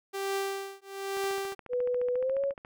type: tone with tremolo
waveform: sawtooth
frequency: 392 Hz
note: G4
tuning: in tune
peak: -24 dBFS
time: 0.13-1.55 s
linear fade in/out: 20 ms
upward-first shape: triangle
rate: 1.1 Hz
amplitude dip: 100%
type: click train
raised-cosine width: 0.5 ms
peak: -30 dBFS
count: 22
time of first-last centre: 1.17-2.649 s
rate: 14.2 Hz
type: tone with pitch glide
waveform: sine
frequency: 493.9 to 554.4 Hz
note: B4 to C#5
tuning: 0 to 0 cents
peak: -26 dBFS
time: 1.69-2.54 s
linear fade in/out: 50 ms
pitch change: +200 cents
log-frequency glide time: 2.14-2.41 s
effects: none